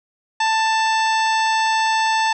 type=harmonic tone with a mistuned harmonic; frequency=885 Hz; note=A5; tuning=10 cents sharp; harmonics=1 / 2 / 3 / 4 / 5 / 6 / 7 / 9; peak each=-17 / -23 / -27 / -29 / -31 / -33 / -34 / -36 dBFS; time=0.4-2.33 s; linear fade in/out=5 ms; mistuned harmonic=9; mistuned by=-26 cents; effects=none